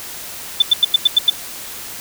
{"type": "tone bursts", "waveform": "sine", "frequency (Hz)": 3520, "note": "A7", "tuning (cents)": 0, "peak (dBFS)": -6, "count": 7, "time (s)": [0.6, 1.3], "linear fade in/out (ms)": 5, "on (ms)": 22, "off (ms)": 91, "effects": ["white hiss -31 dBFS RMS until 2 s"]}